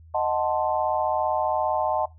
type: chord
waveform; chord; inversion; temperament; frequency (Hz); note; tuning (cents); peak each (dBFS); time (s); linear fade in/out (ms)
sine; D# diminished seventh; none; equal with one note detuned; 622.3 / 737.4 / 880 / 1046.5; D#5 / F#5 / A5 / C6; 0 / -6 / 0 / 0; -26 / -26 / -26 / -31; 0.14-2.06; 10
effects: noise-tail reverb RT60 0.2 s tail -19 dB re dry + added 81 Hz sine -46 dBFS peak until 2.18 s